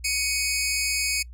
15% pulse tone pair together, 2239 / 2513 Hz, C#7 / D#7, +17 / +17 cents, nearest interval major second, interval 200 cents, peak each -19 dBFS, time 0.04-1.23 s, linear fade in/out 10 ms, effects noise-tail reverb RT60 0.1 s tail -24 dB re dry + added 60 Hz sine -39 dBFS peak until 1.33 s

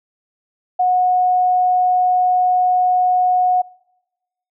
sine tone, 730 Hz, F#5, 24 cents flat, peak -12 dBFS, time 0.79-3.62 s, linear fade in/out 10 ms, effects noise-tail reverb RT60 1.0 s tail -24 dB re dry

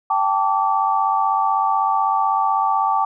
sine chord, G suspended second, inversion none, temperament equal with one note detuned, 784 / 880 / 1156.5 Hz, G5 / A5 / D6, 0 / 0 / -27 cents, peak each -20 dBFS, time 0.1-3.05 s, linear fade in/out 5 ms, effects none

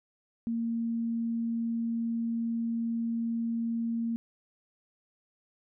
sine tone, 230.6 Hz, A#3, 19 cents flat, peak -28 dBFS, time 0.47-4.16 s, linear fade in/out 0 ms, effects none

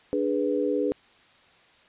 sine chord, G# diminished, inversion second, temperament equal, 293.7 / 415.3 / 493.9 Hz, D4 / G#4 / B4, 0 / 0 / 0 cents, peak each -27 dBFS, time 0.13-0.92 s, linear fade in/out 0 ms, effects white hiss -57 dBFS RMS until 1.88 s + resampled to 8000 Hz

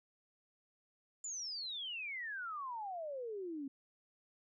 sine exponential sweep, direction down, 7220 to 265.4 Hz, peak -40 dBFS, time 1.24-3.68 s, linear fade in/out 5 ms, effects none

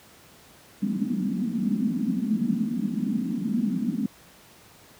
white band-pass noise, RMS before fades -26 dBFS, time 0.82-4.06 s, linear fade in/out 5 ms, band 190 to 250 Hz, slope 48 dB/octave, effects pink hiss -52 dBFS RMS until 4.99 s + high-pass 80 Hz 12 dB/octave

